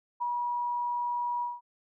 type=tone with ADSR envelope; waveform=sine; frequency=965 Hz; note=B5; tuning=40 cents flat; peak=-26 dBFS; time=0.2-1.61 s; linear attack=23 ms; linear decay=6 ms; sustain=-2 dB; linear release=190 ms; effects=none